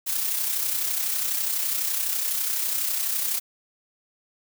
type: noise with amplitude modulation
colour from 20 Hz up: blue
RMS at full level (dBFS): -24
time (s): 0.06-3.4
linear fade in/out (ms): 20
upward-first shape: sine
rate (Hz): 32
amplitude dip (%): 45
effects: none